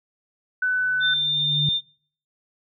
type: tone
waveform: sine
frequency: 1500 Hz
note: F#6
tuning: 23 cents sharp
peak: -19 dBFS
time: 0.62-1.14 s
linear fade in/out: 5 ms
type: tone with exponential growth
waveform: sine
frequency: 148 Hz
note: D3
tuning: 14 cents sharp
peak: -20 dBFS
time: 0.72-1.69 s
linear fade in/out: 2 ms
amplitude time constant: 210 ms
type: tone with pitch glide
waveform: sine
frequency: 3580 to 3607 Hz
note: A7 to A7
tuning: +29 to +42 cents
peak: -20 dBFS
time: 1-1.81 s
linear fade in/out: 50 ms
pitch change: +13 cents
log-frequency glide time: 1.19-1.34 s
effects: noise-tail reverb RT60 0.6 s tail -26 dB re dry